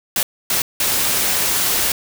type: noise bursts at uneven times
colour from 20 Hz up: white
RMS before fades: -18 dBFS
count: 3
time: 0.16-0.23 / 0.5-0.62 / 0.8-1.92 s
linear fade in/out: 2 ms
effects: none